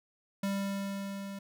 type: tone with level ramp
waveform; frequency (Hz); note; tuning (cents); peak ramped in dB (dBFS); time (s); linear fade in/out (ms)
square; 197.5; G3; +13; -30 to -40; 0.43-1.39; 5
effects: none